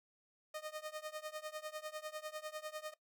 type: tone with tremolo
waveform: sawtooth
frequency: 616 Hz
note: D#5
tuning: 17 cents flat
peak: -36 dBFS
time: 0.54-2.94 s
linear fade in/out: 5 ms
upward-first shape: triangle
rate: 10 Hz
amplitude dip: 95%
effects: noise-tail reverb RT60 0.1 s tail -17 dB re dry